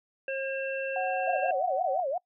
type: harmonic tone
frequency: 538 Hz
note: C5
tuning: 48 cents sharp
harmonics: 1 / 3 / 5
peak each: -31 / -37 / -37 dBFS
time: 0.28-1.51 s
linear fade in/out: 2 ms
type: tone with pitch glide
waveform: sine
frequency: 745 to 752.4 Hz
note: F#5 to F#5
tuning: +12 to +29 cents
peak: -29 dBFS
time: 0.96-2 s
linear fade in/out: 2 ms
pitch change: +17 cents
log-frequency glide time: 1.59-1.87 s
type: tone with vibrato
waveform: sine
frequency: 622.3 Hz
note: D#5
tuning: in tune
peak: -27 dBFS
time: 1.27-2.18 s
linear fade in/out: 5 ms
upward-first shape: sine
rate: 5.8 Hz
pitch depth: 280 cents each way
effects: noise-tail reverb RT60 0.1 s tail -24 dB re dry